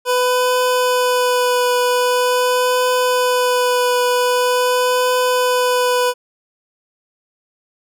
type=tone with vibrato; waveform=25% pulse; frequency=497.8 Hz; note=B4; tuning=14 cents sharp; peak=-10 dBFS; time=0.05-6.14 s; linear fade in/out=50 ms; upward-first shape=triangle; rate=0.44 Hz; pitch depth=15 cents each way; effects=none